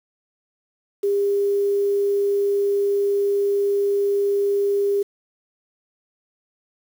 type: tone with quantisation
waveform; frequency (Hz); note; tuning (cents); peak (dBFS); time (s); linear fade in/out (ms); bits
sine; 402.3; G4; +45; -17; 1.03-5.03; 10; 7
effects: none